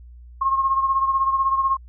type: beating tone pair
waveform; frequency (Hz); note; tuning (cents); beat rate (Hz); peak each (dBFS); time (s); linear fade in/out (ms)
sine; 1075 / 1091; C6 / C#6; +47 / -28; 16; -18 / -25; 0.41-1.77; 10
effects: added 60 Hz sine -40 dBFS peak until 1.88 s